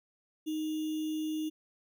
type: tone with sample-and-hold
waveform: sine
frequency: 311.1 Hz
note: D#4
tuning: in tune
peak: -31 dBFS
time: 0.46-1.5 s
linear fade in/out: 20 ms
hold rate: 3150 Hz
effects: none